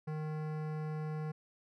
sine tone with hard clipping, 154.4 Hz, D#3, 13 cents flat, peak -38 dBFS, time 0.07-1.32 s, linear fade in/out 10 ms, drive 17 dB, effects none

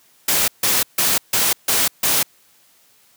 white noise bursts, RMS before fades -17 dBFS, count 6, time 0.28-2.23 s, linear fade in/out 5 ms, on 200 ms, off 150 ms, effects white hiss -55 dBFS RMS until 3.16 s + high-pass 80 Hz 12 dB/octave

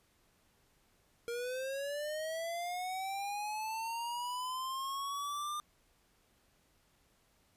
square linear sweep, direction up, 466.2 to 1206 Hz, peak -37 dBFS, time 1.28-5.6 s, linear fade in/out 0 ms, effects pink hiss -71 dBFS RMS until 7.56 s + resampled to 32000 Hz

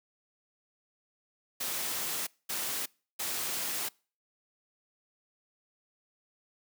white noise bursts at uneven times, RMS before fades -34 dBFS, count 3, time 1.6-2.27 / 2.49-2.86 / 3.19-3.89 s, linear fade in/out 10 ms, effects noise-tail reverb RT60 0.4 s tail -26 dB re dry + high-pass 150 Hz 12 dB/octave

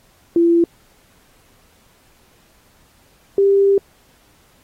sine tone pair in turn, 339 / 395.8 Hz, E4 / G4, +49 / +17 cents, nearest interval minor third, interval 268 cents, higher second, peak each -10 dBFS, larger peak neither, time 0.36-0.64 / 3.38-3.78 s, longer second, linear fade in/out 2 ms, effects pink hiss -55 dBFS RMS until 4.63 s + AAC 48 kbps

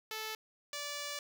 5% pulse tone pair in turn, 436.8 / 580.7 Hz, A4 / D5, -13 / -20 cents, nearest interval perfect fourth, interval 493 cents, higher second, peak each -27 dBFS, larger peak neither, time 0.11-0.35 / 0.73-1.19 s, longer second, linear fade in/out 2 ms, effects none

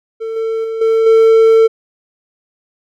triangle tone with level steps, 448.3 Hz, A4, 32 cents sharp, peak -17 / -13 / -16 / -7 / -3 dBFS, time 0.2-1.68 s, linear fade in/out 20 ms, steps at 0.36 / 0.64 / 0.81 / 1.06 s, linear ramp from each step 5 ms, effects none

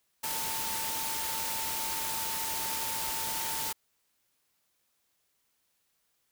sine tone in noise, 896 Hz, A5, 31 cents sharp, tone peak -39 dBFS, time 0.23-3.73 s, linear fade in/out 10 ms, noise white, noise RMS -34 dBFS, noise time 0.23-3.73 s, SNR -8 dB, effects white hiss -75 dBFS RMS until 6.31 s

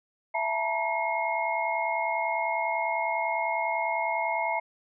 sine tone cluster, 667 / 879 / 949 / 2151 Hz, E5 / A5 / A#5 / C7, +20 / -2 / +31 / +47 cents, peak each -31 dBFS, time 0.34-4.6 s, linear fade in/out 10 ms, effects none

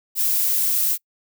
violet noise, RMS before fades -20 dBFS, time 0.15-0.98 s, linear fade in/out 50 ms, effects noise-tail reverb RT60 0.1 s tail -26 dB re dry

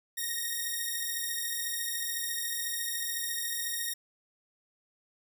5% pulse beating tone pair, 1855 / 1869 Hz, A#6 / A#6, -9 / +4 cents, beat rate 14 Hz, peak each -24 dBFS, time 0.17-3.94 s, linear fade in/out 10 ms, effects none

